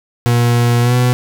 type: tone with pitch glide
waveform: 40% pulse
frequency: 119.7 to 124.21 Hz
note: A#2 to B2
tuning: +46 to +10 cents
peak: -9 dBFS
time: 0.26-1.13 s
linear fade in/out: 0 ms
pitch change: +64 cents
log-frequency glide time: 0.81-0.95 s
effects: none